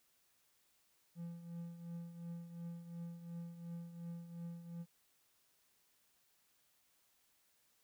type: tone with tremolo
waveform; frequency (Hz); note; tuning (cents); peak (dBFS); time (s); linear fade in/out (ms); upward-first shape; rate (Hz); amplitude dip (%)
triangle; 170; F3; -46; -40; 1.15-4.86; 50; triangle; 2.8; 70
effects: white hiss -75 dBFS RMS until 7.83 s